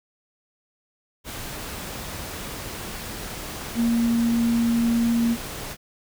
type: tone in noise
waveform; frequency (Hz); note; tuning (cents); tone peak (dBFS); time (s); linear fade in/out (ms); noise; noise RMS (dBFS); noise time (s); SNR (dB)
sine; 233.1; A#3; 0; -18; 3.75-5.37; 50; pink; -34; 1.24-5.77; +13
effects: none